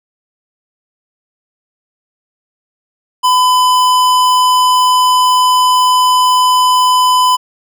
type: tone with hard clipping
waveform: sine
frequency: 1006 Hz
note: B5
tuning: 32 cents sharp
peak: -9 dBFS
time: 3.23-7.37 s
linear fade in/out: 20 ms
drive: 18 dB
effects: none